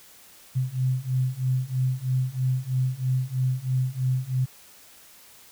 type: beating tone pair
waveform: sine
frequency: 127.3 / 130.4 Hz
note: C3 / C3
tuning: -47 / -5 cents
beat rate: 3.1 Hz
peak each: -26 / -25 dBFS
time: 0.55-4.46 s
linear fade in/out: 20 ms
effects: white hiss -51 dBFS RMS until 5.51 s